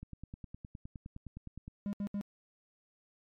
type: click train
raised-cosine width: 5 ms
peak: -32 dBFS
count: 17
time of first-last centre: 0.03-1.679 s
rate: 9.7 Hz
type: tone bursts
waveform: triangle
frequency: 202.5 Hz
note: G#3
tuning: 43 cents flat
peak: -31 dBFS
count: 3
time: 1.86-2.212 s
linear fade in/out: 0 ms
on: 70 ms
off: 71 ms
effects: MP3 64 kbps